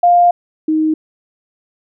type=tone pair in turn; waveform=sine; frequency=702 / 312.7 Hz; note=F5 / D#4; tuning=+9 / +9 cents; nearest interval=octave + major second; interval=1400 cents; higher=first; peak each=-6 / -11 dBFS; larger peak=first; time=0.03-0.31 / 0.68-0.94 s; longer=first; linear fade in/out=5 ms; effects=none